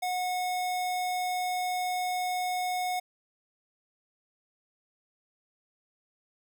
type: tone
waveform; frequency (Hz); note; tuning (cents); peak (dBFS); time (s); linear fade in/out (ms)
square; 729; F#5; -26; -29; 0.02-3; 10
effects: none